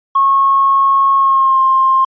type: tone with pitch glide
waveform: triangle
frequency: 1092 to 1059.1 Hz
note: C#6 to C6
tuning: -26 to +21 cents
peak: -4 dBFS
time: 0.15-2.05 s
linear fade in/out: 10 ms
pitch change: -53 cents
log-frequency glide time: 1.16-1.6 s
effects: tanh soft clip ceiling -6 dBFS + resampled to 11025 Hz